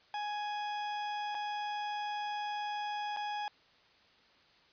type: tone with dropouts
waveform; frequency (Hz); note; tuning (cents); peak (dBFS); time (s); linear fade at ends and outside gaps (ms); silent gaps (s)
40% pulse; 833; G#5; +5; -34; 0.14-3.48; 1; 1.346-1.35 / 3.164-3.17
effects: white hiss -64 dBFS RMS until 4.72 s + resampled to 11025 Hz